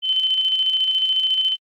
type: tone with tremolo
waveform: sine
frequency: 3062 Hz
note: G7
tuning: 41 cents flat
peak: -15 dBFS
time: 0.02-1.57 s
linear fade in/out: 50 ms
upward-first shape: square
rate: 14 Hz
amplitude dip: 40%
effects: AAC 64 kbps